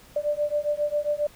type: beating tone pair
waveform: sine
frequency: 587.3 / 594.7 Hz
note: D5 / D5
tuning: 0 / +22 cents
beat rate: 7.4 Hz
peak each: -26 / -26 dBFS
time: 0.16-1.27 s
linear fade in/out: 5 ms
effects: pink hiss -52 dBFS RMS until 1.35 s